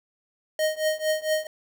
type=tone with tremolo; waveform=square; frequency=622.3 Hz; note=D#5; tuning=in tune; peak=-20 dBFS; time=0.59-1.47 s; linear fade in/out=2 ms; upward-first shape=triangle; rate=4.4 Hz; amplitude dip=95%; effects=9-bit

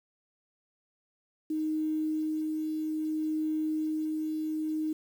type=tone with tremolo; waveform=sine; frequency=311.1 Hz; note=D#4; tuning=in tune; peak=-27 dBFS; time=1.5-4.93 s; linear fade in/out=5 ms; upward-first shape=sine; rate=0.61 Hz; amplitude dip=25%; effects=9-bit

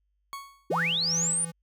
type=tone with exponential decay; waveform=40% pulse; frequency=1108.7 Hz; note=C#6; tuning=in tune; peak=-32 dBFS; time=0.33-0.72 s; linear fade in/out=0 ms; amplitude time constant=84 ms
type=linear sweep; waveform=sine; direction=up; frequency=263.4 to 9580 Hz; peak=-24 dBFS; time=0.7-1.45 s; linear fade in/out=5 ms
type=tone with tremolo; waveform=square; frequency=167.2 Hz; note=E3; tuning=25 cents sharp; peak=-32 dBFS; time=0.7-1.52 s; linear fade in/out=20 ms; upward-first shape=sine; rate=2.5 Hz; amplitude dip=60%
effects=added 50 Hz sine -70 dBFS peak until 1.62 s

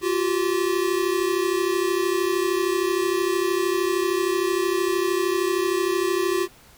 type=tone pair together; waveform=square; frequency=349.2 / 382.3 Hz; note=F4 / G4; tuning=0 / -43 cents; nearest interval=major second; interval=157 cents; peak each=-24 / -24 dBFS; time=0.01-6.48 s; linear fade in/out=50 ms; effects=pink hiss -51 dBFS RMS until 6.77 s

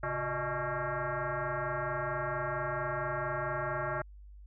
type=tone with frequency modulation; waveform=sine; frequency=382.7 Hz; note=G4; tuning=42 cents flat; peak=-31 dBFS; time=0.03-4.02 s; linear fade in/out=5 ms; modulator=247 Hz; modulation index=5.4; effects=added 50 Hz sine -48 dBFS peak until 4.46 s

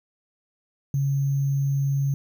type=tone with sample-and-hold; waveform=sine; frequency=138.59 Hz; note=C#3; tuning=in tune; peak=-20 dBFS; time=0.94-2.14 s; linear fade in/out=2 ms; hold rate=6300 Hz; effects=none

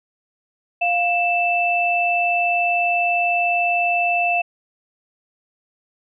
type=tone pair together; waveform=sine; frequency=701 / 2647 Hz; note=F5 / E7; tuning=+6 / +7 cents; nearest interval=octave + major seventh; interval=2301 cents; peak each=-19 dBFS; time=0.81-4.42 s; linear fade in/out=10 ms; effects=none

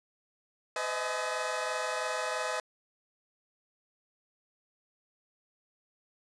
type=tone cluster; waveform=20% pulse; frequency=508 / 615 / 638 / 846 Hz; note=B4 / D#5 / D#5 / G#5; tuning=+49 / -20 / +43 / +32 cents; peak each=-31 / -34 / -31 / -33 dBFS; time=0.76-2.6 s; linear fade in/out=2 ms; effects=resampled to 22050 Hz

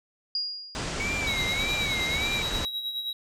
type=tone with exponential decay; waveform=sine; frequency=4849 Hz; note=D#8; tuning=45 cents flat; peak=-24 dBFS; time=0.35-1.14 s; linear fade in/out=2 ms; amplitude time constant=170 ms
type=low-pass noise; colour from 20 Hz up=pink; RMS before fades=-32 dBFS; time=0.75-2.65 s; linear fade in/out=0 ms; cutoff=8300 Hz; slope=48 dB/octave
type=tone with vibrato; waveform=triangle; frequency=2232 Hz; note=C#7; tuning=11 cents sharp; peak=-27 dBFS; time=1-2.42 s; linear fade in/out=0 ms; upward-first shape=sine; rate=1.7 Hz; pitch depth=110 cents each way
type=tone with tremolo; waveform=triangle; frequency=3856 Hz; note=B7; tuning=42 cents flat; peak=-26 dBFS; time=1.27-3.13 s; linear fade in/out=2 ms; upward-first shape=sine; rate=9.5 Hz; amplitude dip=55%
effects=none

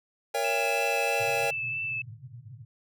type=chord; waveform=square; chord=A# diminished seventh; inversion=none; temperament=just; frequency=466.2 / 559.4 / 671.3 / 805.5 Hz; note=A#4 / C#5 / E5 / G5; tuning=0 / +16 / +31 / +47 cents; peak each=-33 / -32 / -35 / -31 dBFS; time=0.34-1.51 s; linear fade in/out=10 ms
type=tone with vibrato; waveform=sine; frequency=2637 Hz; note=E7; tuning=in tune; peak=-29 dBFS; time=0.44-2.02 s; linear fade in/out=5 ms; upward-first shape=triangle; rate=3.1 Hz; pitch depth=15 cents each way
type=band-pass noise; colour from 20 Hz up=white; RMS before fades=-46 dBFS; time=1.19-2.65 s; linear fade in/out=0 ms; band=100 to 140 Hz; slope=96 dB/octave
effects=none

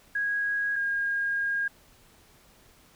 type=tone pair in turn; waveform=sine; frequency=1649 / 1623.5 Hz; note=G#6 / G#6; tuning=-13 / -40 cents; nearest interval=unison; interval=27 cents; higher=first; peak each=-25 dBFS; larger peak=neither; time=0.15-0.76 / 0.76-1.68 s; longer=second; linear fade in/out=5 ms; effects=pink hiss -58 dBFS RMS until 2.95 s

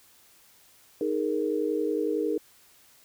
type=chord; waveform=sine; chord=D# suspended fourth; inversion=none; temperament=equal; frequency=311.1 / 415.3 / 466.2 Hz; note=D#4 / G#4 / A#4; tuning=0 / 0 / 0 cents; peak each=-29 dBFS; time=1.01-2.38 s; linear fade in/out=2 ms; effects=white hiss -58 dBFS RMS until 3.04 s

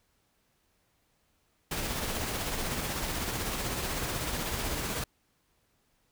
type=noise with tremolo; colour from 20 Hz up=pink; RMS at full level=-32 dBFS; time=1.71-5.04 s; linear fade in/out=5 ms; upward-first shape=sine; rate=16 Hz; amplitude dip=30%; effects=pink hiss -72 dBFS RMS until 6.11 s

